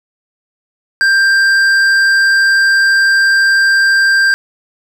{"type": "tone with hard clipping", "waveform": "sine", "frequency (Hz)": 1583, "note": "G6", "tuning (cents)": 17, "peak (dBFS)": -9, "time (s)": [1.01, 4.34], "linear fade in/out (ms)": 0, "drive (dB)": 8, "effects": []}